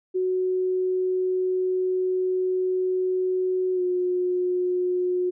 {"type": "tone with pitch glide", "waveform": "sine", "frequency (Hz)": [370, 361.5], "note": ["F#4", "F#4"], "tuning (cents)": [0, -40], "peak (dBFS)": -21, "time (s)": [0.14, 5.31], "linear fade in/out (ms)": 20, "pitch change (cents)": -40, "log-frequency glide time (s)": [3.74, 3.81], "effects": []}